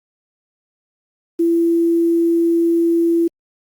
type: tone with quantisation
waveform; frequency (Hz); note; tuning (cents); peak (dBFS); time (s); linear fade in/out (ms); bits
sine; 336.3; E4; +35; -12; 1.39-3.28; 10; 7
effects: Opus 48 kbps